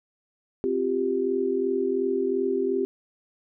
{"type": "chord", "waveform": "sine", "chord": "C suspended fourth", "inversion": "none", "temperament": "equal", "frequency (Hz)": [261.6, 349.2, 392], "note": ["C4", "F4", "G4"], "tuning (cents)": [0, 0, 0], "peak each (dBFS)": [-29, -29, -24], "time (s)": [0.64, 2.85], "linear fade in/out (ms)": 0, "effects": []}